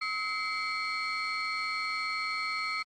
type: tone cluster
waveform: sine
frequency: 1283 / 2085 / 2279 / 4328 Hz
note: E6 / C7 / C#7 / C#8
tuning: -47 / -7 / +47 / -42 cents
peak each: -33 / -35 / -35 / -36 dBFS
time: 0.01-2.83 s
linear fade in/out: 10 ms
effects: tanh soft clip ceiling -25 dBFS + AAC 48 kbps